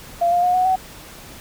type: tone with pitch steps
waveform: sine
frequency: 689 / 704.3 / 719.9 / 735.9 / 752.2 Hz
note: F5 / F5 / F#5 / F#5 / F#5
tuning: -24 / +14 / -48 / -10 / +28 cents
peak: -14 dBFS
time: 0.21-0.76 s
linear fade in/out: 10 ms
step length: 110 ms
effects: pink hiss -40 dBFS RMS until 1.4 s